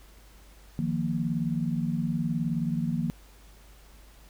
sine chord, Eb suspended second, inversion none, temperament equal, 155.56 / 174.61 / 233.1 Hz, Eb3 / F3 / Bb3, 0 / 0 / 0 cents, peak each -30 dBFS, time 0.79-3.1 s, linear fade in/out 0 ms, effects added 50 Hz sine -51 dBFS peak until 4.29 s + pink hiss -57 dBFS RMS until 4.29 s

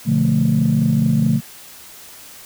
sine chord, B half-diminished seventh, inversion none, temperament just, 123.47 / 148.16 / 177.8 / 222.2 Hz, B2 / D3 / F3 / A3, 0 / +16 / +31 / +17 cents, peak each -20 / -17 / -20 / -16 dBFS, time 0.05-1.41 s, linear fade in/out 50 ms, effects tanh soft clip ceiling -6 dBFS + white hiss -40 dBFS RMS until 2.45 s

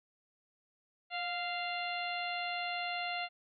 harmonic tone with a mistuned harmonic, 695 Hz, F5, 9 cents flat, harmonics 1 / 2 / 3 / 4 / 5 / 6, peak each -38 / -44 / -41 / -41 / -47 / -46 dBFS, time 1.1-3.29 s, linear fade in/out 50 ms, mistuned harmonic 1, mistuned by +35 cents, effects none

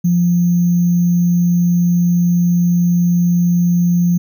sine tone with sample-and-hold, 174.61 Hz, F3, in tune, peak -10 dBFS, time 0.04-4.18 s, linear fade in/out 10 ms, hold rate 6300 Hz, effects none

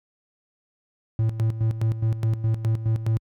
triangle tone with tremolo, 111.6 Hz, A2, 25 cents sharp, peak -16 dBFS, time 1.19-3.17 s, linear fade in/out 0 ms, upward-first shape square, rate 4.8 Hz, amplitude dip 70%, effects high-pass 60 Hz 12 dB/octave

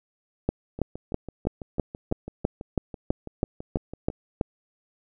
two click trains, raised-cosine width 2 ms, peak -22 / -9 dBFS, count 21 / 13, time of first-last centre 0.79-4.101 / 0.49-4.412 s, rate 6.04 / 3.06 Hz, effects none

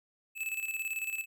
square tone with tremolo, 2616 Hz, E7, 14 cents flat, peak -32 dBFS, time 0.35-1.26 s, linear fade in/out 50 ms, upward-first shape square, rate 18 Hz, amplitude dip 60%, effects none

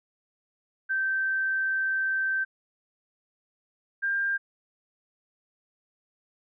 sine tone pair in turn, 1555 / 1595.9 Hz, G6 / G6, -14 / +31 cents, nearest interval unison, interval 45 cents, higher second, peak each -24 dBFS, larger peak neither, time 0.89-2.45 / 4.02-4.38 s, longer first, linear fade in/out 20 ms, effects none

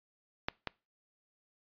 clicks, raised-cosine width 0.3 ms, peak -15 / -18 dBFS, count 2, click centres 0.485 / 0.673 s, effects noise-tail reverb RT60 0.3 s tail -24 dB re dry + resampled to 11025 Hz

